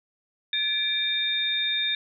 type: tone cluster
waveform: sine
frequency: 1722 / 2344 / 3658 Hz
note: A6 / D7 / A#7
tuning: -38 / -4 / -33 cents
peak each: -32 / -32 / -24 dBFS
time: 0.53-1.95 s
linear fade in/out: 2 ms
effects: none